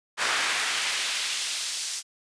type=noise with high-pass filter sweep; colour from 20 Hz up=brown; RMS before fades=-28 dBFS; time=0.17-2.03 s; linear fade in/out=50 ms; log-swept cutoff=1400 to 5600 Hz; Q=0.98; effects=resampled to 22050 Hz